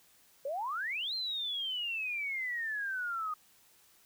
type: exponential two-way sweep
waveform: sine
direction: up then down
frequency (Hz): 524 to 4209 to 1227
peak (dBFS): -33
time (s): 0.45-3.34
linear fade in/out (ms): 5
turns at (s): 1.14
effects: white hiss -64 dBFS RMS until 4.05 s